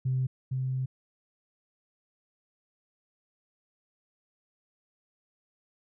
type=tone pair in turn; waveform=sine; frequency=129.6 / 130.23 Hz; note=C3 / C3; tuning=-16 / -8 cents; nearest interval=unison; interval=8 cents; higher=second; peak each=-24 / -27 dBFS; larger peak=first; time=0.05-0.27 / 0.51-0.86 s; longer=second; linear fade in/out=10 ms; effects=tanh soft clip ceiling -20 dBFS